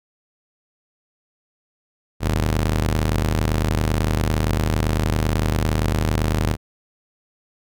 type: ring-modulated tone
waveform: sawtooth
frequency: 77.78 Hz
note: D#2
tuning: in tune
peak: -11 dBFS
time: 2.2-6.57 s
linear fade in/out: 50 ms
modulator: 23.7 Hz
effects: none